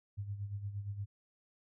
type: tone with tremolo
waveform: sine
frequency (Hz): 101.1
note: G#2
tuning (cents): -46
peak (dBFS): -35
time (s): 0.17-1.06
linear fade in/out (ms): 20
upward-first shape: sine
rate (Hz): 8.6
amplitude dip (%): 65
effects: none